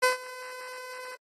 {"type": "tone with ADSR envelope", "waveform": "15% pulse", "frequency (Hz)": 507, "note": "B4", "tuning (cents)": 45, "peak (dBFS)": -12, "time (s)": [0.02, 1.16], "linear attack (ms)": 19, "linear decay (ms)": 130, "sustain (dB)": -21, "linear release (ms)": 16, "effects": ["AAC 32 kbps"]}